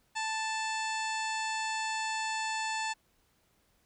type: harmonic tone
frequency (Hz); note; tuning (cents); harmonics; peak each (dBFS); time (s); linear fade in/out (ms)
880; A5; 0; 1 / 2 / 3 / 4 / 5 / 6 / 7 / 8 / 9 / 10; -34 / -38 / -39 / -45 / -43 / -49 / -55 / -44 / -49 / -56; 0.15-2.94; 20
effects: pink hiss -71 dBFS RMS until 3.85 s